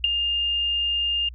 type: tone with ADSR envelope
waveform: sine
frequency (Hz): 2815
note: F7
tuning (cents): +13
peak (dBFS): -13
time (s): 0.04-1.29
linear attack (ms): 3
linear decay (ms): 13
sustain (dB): -8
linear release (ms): 5
effects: added 60 Hz sine -37 dBFS peak until 1.34 s